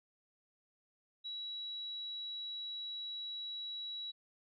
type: tone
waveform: sine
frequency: 3900 Hz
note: B7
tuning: 23 cents flat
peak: -40 dBFS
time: 1.24-4.12 s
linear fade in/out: 20 ms
effects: none